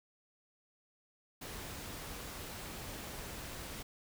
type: noise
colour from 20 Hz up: pink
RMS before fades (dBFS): -45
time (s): 1.41-3.83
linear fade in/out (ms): 10
effects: none